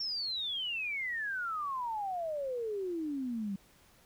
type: exponential sweep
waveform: sine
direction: down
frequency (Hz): 5510 to 190.5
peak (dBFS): -33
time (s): 0-3.56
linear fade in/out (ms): 5
effects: pink hiss -63 dBFS RMS until 4.05 s